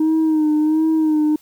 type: tone with vibrato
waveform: sine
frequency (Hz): 311.1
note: D#4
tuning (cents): 0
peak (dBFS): -11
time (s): 0-1.36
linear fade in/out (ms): 5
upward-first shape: sine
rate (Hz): 1.4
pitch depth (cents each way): 44
effects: tanh soft clip ceiling -12 dBFS + white hiss -53 dBFS RMS until 1.41 s